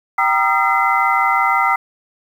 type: tone cluster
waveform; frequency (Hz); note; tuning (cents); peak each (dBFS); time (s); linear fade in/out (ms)
sine; 778 / 939 / 1225 / 1351 / 2043; G5 / A#5 / D#6 / E6 / C7; -13 / +12 / -27 / +42 / -42; -19; 0.18-1.76; 5
effects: 7-bit